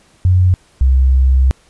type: tone pair in turn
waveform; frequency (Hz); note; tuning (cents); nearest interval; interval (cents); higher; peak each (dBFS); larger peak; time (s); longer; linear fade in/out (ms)
sine; 91.3 / 65.33; F#2 / C2; -23 / -2; tritone; 579; first; -7; neither; 0.25-0.54 / 0.81-1.51; second; 0
effects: pink hiss -51 dBFS RMS until 1.69 s + resampled to 24000 Hz